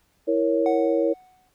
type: chord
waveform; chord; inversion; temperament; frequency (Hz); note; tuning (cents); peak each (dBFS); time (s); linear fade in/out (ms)
sine; A# diminished; second; equal with one note detuned; 329.6 / 467.8 / 554.4; E4 / A#4 / C#5; 0 / +6 / 0; -23; 0.27-1.14; 20
type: tone with exponential decay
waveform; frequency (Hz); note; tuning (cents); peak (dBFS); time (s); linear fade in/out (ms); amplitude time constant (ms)
triangle; 740; F#5; 0; -21; 0.66-1.49; 1; 180
effects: pink hiss -66 dBFS RMS until 1.54 s